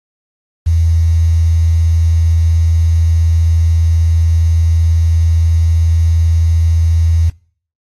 sine tone with quantisation, 82.41 Hz, E2, in tune, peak -8 dBFS, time 0.66-7.3 s, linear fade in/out 10 ms, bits 6, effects noise-tail reverb RT60 0.5 s tail -24 dB re dry + AAC 32 kbps

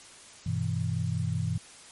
sine chord, E minor, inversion first, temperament equal with one note detuned, 98 / 123.47 / 162.64 Hz, G2 / B2 / E3, 0 / 0 / -23 cents, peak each -31 dBFS, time 0.46-1.58 s, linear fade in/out 5 ms, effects white hiss -50 dBFS RMS until 1.91 s + MP3 48 kbps

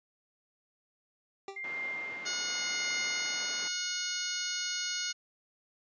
25% pulse tone with exponential decay, 392 Hz, G4, in tune, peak -33 dBFS, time 1.48-1.66 s, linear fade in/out 2 ms, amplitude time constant 39 ms
sine tone with tremolo, 2100 Hz, C7, 6 cents sharp, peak -33 dBFS, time 1.56-3.67 s, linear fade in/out 5 ms, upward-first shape triangle, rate 0.88 Hz, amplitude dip 80%
white band-pass noise, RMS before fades -48 dBFS, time 1.64-3.68 s, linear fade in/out 2 ms, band 210 to 1600 Hz, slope 12 dB/octave
harmonic tone, 724 Hz, F#5, 38 cents flat, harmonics 2 / 3 / 4 / 5 / 6 / 7 / 8 / 9, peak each -40 / -43 / -41 / -44 / -38 / -41 / -44 / -38 dBFS, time 2.25-5.13 s, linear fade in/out 20 ms
effects resampled to 16000 Hz

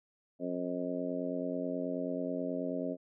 harmonic tone, 89.3 Hz, F2, 39 cents sharp, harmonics 2 / 3 / 4 / 5 / 6 / 7, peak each -43 / -36 / -44 / -42 / -41 / -39 dBFS, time 0.39-2.97 s, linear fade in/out 50 ms, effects none

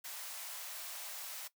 white high-pass noise, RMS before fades -45 dBFS, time 0.04-1.48 s, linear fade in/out 10 ms, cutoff 550 Hz, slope 48 dB/octave, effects noise-tail reverb RT60 0.1 s tail -17 dB re dry

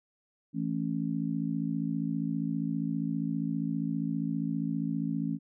harmonic tone, 55 Hz, A1, in tune, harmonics 3 / 4 / 5, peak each -33 / -33 / -33 dBFS, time 0.53-5.39 s, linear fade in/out 50 ms, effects none

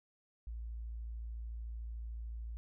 sine tone, 56.8 Hz, A#1, 44 cents flat, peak -40 dBFS, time 0.47-2.57 s, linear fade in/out 0 ms, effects none

